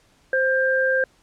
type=tone pair together; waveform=sine; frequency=523 / 1590.9 Hz; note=C5 / G6; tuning=-1 / +25 cents; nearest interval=octave + perfect fifth; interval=1926 cents; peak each=-20 dBFS; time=0.33-1.04 s; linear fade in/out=2 ms; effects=pink hiss -59 dBFS RMS until 1.22 s + low-pass 9000 Hz 12 dB/octave